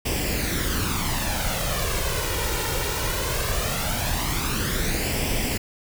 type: noise with flanger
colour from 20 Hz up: pink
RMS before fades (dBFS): -25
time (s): 0.05-5.58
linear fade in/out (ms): 10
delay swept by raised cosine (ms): 0.37 to 2.17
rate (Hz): 0.19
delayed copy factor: +0.6
effects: none